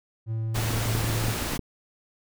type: tone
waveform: triangle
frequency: 111.8 Hz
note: A2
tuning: 28 cents sharp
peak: -24 dBFS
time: 0.26-1.36 s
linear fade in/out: 50 ms
type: noise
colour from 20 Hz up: pink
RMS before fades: -30 dBFS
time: 0.54-1.58 s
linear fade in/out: 20 ms
type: clicks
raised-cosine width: 3 ms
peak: -19 dBFS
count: 11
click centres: 0.706 / 0.768 / 0.857 / 0.951 / 1.043 / 1.1 / 1.24 / 1.283 / 1.424 / 1.536 / 1.593 s
effects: none